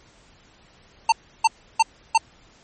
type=tone bursts; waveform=square; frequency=900 Hz; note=A5; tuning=39 cents sharp; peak=-13 dBFS; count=4; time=1.09-2.178 s; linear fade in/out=5 ms; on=32 ms; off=320 ms; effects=pink hiss -54 dBFS RMS until 2.63 s + MP3 32 kbps